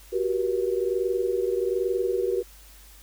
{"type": "tone cluster", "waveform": "sine", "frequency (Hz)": [369.6, 390.8, 478.3], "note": ["F#4", "G4", "A#4"], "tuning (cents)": [-2, -5, 44], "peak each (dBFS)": [-27, -27, -27], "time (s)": [0.12, 2.43], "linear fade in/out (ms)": 20, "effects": ["added 50 Hz sine -49 dBFS peak until 3.02 s", "white hiss -52 dBFS RMS until 3.02 s"]}